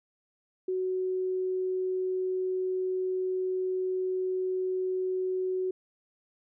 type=tone; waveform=sine; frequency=371.7 Hz; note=F#4; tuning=8 cents sharp; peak=-27 dBFS; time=0.68-5.71 s; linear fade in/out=5 ms; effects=none